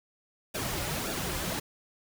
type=noise with flanger; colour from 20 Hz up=pink; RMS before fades=-33 dBFS; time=0.54-1.6 s; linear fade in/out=10 ms; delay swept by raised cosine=0.95 to 4.55 ms; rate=1.8 Hz; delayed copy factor=-0.65; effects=none